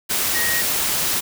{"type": "tone in noise", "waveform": "sine", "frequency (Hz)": 1882, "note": "A#6", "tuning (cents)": 16, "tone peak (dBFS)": -22, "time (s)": [0.34, 0.62], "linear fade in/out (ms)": 20, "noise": "white", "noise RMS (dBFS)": -21, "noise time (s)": [0.09, 1.21], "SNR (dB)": -4, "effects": []}